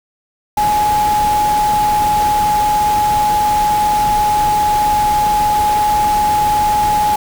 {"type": "tone in noise", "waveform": "sine", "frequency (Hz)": 840, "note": "G#5", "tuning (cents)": 19, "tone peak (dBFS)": -11, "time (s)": [0.57, 7.16], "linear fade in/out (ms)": 5, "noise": "pink", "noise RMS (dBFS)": -24, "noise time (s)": [0.57, 7.16], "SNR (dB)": 10, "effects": []}